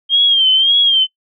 sine tone with vibrato, 3190 Hz, G7, 30 cents sharp, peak -8 dBFS, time 0.09-1.07 s, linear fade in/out 50 ms, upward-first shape sine, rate 1.8 Hz, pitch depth 78 cents each way, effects noise-tail reverb RT60 0.1 s tail -18 dB re dry

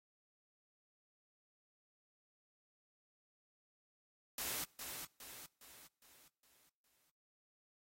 white noise with echo, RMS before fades -41 dBFS, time 4.38-4.64 s, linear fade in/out 2 ms, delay 410 ms, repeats 6, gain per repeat -6 dB, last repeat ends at 7.1 s, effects noise-tail reverb RT60 0.9 s tail -26 dB re dry + AAC 48 kbps

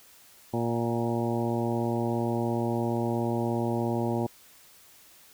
harmonic tone with a mistuned harmonic, 117.1 Hz, A#2, 8 cents sharp, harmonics 1 / 2 / 3 / 4 / 5 / 6 / 7 / 8, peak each -31 / -30 / -31 / -37 / -36 / -39 / -37 / -40 dBFS, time 0.53-4.27 s, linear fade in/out 10 ms, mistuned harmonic 6, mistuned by +35 cents, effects white hiss -55 dBFS RMS until 5.33 s

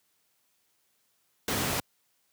pink noise, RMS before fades -29 dBFS, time 1.48-1.8 s, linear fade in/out 2 ms, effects white hiss -72 dBFS RMS until 2.32 s + high-pass 80 Hz 12 dB/octave

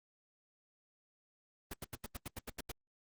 pink noise bursts, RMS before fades -42 dBFS, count 10, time 1.71-2.717 s, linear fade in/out 5 ms, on 26 ms, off 83 ms, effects Opus 24 kbps

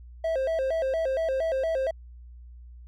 triangle tone with vibrato, 587.3 Hz, D5, in tune, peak -22 dBFS, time 0.24-1.91 s, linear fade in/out 5 ms, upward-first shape square, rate 4.3 Hz, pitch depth 180 cents each way, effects added 60 Hz sine -43 dBFS peak until 2.87 s

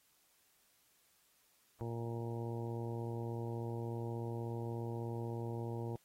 harmonic tone, 116.54 Hz, A#2, in tune, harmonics 1 / 2 / 3 / 4 / 5 / 6 / 7 / 8, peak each -40 / -47 / -45 / -47 / -54 / -57 / -53 / -54 dBFS, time 1.81-5.96 s, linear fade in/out 0 ms, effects white hiss -72 dBFS RMS until 6.04 s + AAC 48 kbps

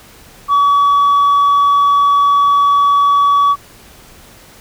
sine tone, 1137 Hz, C#6, 44 cents sharp, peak -5 dBFS, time 0.48-3.56 s, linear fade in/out 50 ms, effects tanh soft clip ceiling -7 dBFS + pink hiss -41 dBFS RMS until 4.6 s

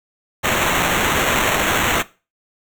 white noise with sample-and-hold, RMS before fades -18 dBFS, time 0.43-2.03 s, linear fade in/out 20 ms, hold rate 4900 Hz, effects noise-tail reverb RT60 0.3 s tail -18 dB re dry

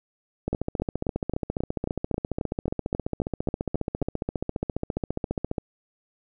two click trains, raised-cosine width 2 ms, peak -13 / -13 dBFS, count 76 / 14, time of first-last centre 0.48-5.582 / 0.53-4.025 s, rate 14.7 / 3.72 Hz, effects none

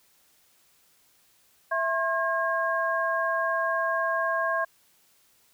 sine tone cluster, 660 / 1072 / 1624 Hz, E5 / C6 / G#6, +2 / +42 / -39 cents, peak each -28 dBFS, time 1.71-4.65 s, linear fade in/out 10 ms, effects white hiss -63 dBFS RMS until 5.53 s

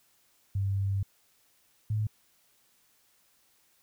sine tone pair in turn, 98.2 / 107.21 Hz, G2 / A2, +4 / -44 cents, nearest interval major second, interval 152 cents, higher second, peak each -26 / -26 dBFS, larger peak neither, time 0.55-1.03 / 1.9-2.07 s, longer first, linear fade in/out 5 ms, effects white hiss -67 dBFS RMS until 3.82 s

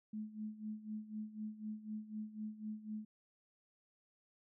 sine tone with tremolo, 214.6 Hz, A3, 43 cents flat, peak -39 dBFS, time 0.13-3.05 s, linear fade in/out 5 ms, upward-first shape sine, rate 4 Hz, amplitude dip 80%, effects none

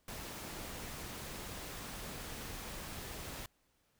pink noise, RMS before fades -45 dBFS, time 0.08-3.46 s, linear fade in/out 2 ms, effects pink hiss -75 dBFS RMS until 3.99 s

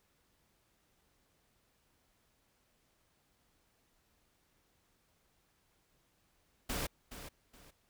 pink noise with echo, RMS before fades -37 dBFS, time 6.69-6.87 s, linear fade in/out 10 ms, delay 420 ms, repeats 2, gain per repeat -11 dB, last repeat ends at 7.71 s, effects pink hiss -74 dBFS RMS until 7.89 s

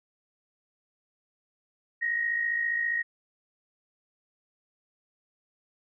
sine tone pair together, 1872.1 / 1927 Hz, A#6 / B6, +7 / -43 cents, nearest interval minor second, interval 50 cents, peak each -26 / -34 dBFS, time 2.01-3.03 s, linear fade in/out 20 ms, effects none

